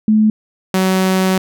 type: tone pair in turn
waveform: sine / sawtooth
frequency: 215.6 / 187.91 Hz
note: A3 / F#3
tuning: -35 / +27 cents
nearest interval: major second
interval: 238 cents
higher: first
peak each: -8 dBFS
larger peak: neither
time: 0.08-0.3 / 0.74-1.38 s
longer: second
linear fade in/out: 2 ms
effects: none

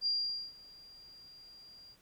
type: tone with ADSR envelope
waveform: sine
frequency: 4779 Hz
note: D8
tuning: 29 cents sharp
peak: -28 dBFS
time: 0.01-1.97 s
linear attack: 53 ms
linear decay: 460 ms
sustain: -24 dB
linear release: 61 ms
effects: pink hiss -67 dBFS RMS until 2.01 s

